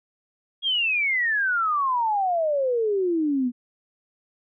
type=exponential sweep; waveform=sine; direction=down; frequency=3322 to 237.9 Hz; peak=-20 dBFS; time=0.62-3.52 s; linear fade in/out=50 ms; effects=none